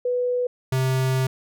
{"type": "tone pair in turn", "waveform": ["sine", "square"], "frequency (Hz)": [493.9, 130.82], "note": ["B4", "C3"], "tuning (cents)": [0, 0], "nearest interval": "octave + major seventh", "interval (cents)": 2300, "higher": "first", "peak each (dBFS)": -20, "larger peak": "neither", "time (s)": [[0.05, 0.47], [0.72, 1.27]], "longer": "second", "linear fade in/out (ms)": 5, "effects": []}